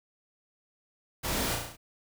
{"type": "noise with echo", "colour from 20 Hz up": "pink", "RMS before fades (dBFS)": -32, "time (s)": [1.23, 1.56], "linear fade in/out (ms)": 20, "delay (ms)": 35, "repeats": 6, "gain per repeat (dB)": -3, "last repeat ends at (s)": 1.77, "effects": []}